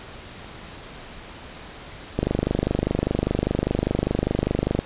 click train, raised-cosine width 2 ms, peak -7 dBFS, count 66, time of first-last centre 2.19-4.79 s, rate 25 Hz, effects pink hiss -40 dBFS RMS until 4.85 s + resampled to 8000 Hz

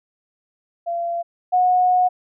sine tone pair in turn, 685 / 728.9 Hz, F5 / F#5, -34 / -26 cents, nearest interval minor second, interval 108 cents, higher second, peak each -21 / -13 dBFS, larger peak second, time 0.86-1.23 / 1.52-2.09 s, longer second, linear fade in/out 20 ms, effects none

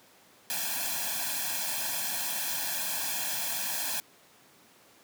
white noise with comb filter, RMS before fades -32 dBFS, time 0.5-4 s, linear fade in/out 0 ms, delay 1.2 ms, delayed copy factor +0.95, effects pink hiss -58 dBFS RMS until 5.03 s + high-pass 200 Hz 12 dB/octave

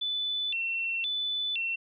sine tone with vibrato, 3076 Hz, G7, 33 cents flat, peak -28 dBFS, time 0.01-1.76 s, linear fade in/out 10 ms, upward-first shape square, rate 0.97 Hz, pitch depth 220 cents each way, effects none

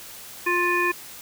harmonic tone, 352.3 Hz, F4, 15 cents sharp, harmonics 1 / 3 / 5 / 7, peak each -25 / -25 / -25 / -25 dBFS, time 0.46-0.92 s, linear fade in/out 10 ms, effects white hiss -41 dBFS RMS until 1.21 s

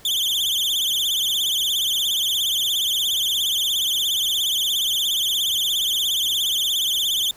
40% pulse tone with vibrato, 3322 Hz, G#7, in tune, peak -18 dBFS, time 0.05-7.31 s, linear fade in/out 2 ms, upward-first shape triangle, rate 17 Hz, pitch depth 190 cents each way, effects pink hiss -49 dBFS RMS until 7.36 s

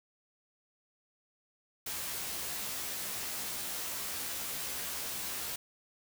white noise with comb filter, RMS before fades -38 dBFS, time 1.86-5.56 s, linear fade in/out 5 ms, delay 15 ms, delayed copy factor +0.75, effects none

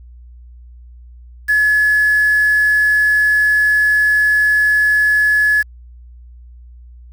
sine tone with quantisation, 1704 Hz, G#6, 44 cents sharp, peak -10 dBFS, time 1.48-5.63 s, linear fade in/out 20 ms, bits 5, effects added 60 Hz sine -36 dBFS peak until 7.12 s

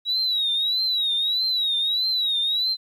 sine tone with vibrato, 3856 Hz, B7, 42 cents flat, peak -19 dBFS, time 0.05-2.77 s, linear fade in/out 50 ms, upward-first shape triangle, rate 1.6 Hz, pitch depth 130 cents each way, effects tanh soft clip ceiling -16 dBFS + 10-bit

